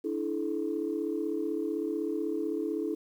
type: chord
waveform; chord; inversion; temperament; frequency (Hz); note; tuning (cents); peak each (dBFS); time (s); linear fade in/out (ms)
sine; D suspended second; none; equal with one note detuned; 293.7 / 329.6 / 430.7; D4 / E4 / A4; 0 / 0 / -37; -34 / -32 / -33; 0.04-2.95; 10
effects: tanh soft clip ceiling -20 dBFS + 10-bit